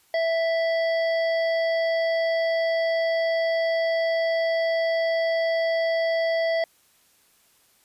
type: harmonic tone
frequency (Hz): 659.3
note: E5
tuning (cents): 0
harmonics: 1 / 3 / 5 / 7 / 8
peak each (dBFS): -21 / -30 / -40 / -39 / -46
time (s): 0.14-6.64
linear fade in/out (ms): 2
effects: white hiss -61 dBFS RMS until 7.84 s + resampled to 32000 Hz